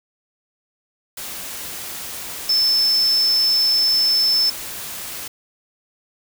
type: tone in noise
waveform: sine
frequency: 5274 Hz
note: E8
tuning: in tune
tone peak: -14 dBFS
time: 2.49-4.5 s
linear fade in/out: 5 ms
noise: white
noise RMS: -31 dBFS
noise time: 1.17-5.28 s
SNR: +14 dB
effects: none